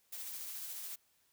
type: noise with tremolo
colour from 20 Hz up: blue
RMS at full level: -43 dBFS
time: 0.12-0.96 s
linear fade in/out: 10 ms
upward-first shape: sine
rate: 14 Hz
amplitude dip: 25%
effects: white hiss -73 dBFS RMS until 1.32 s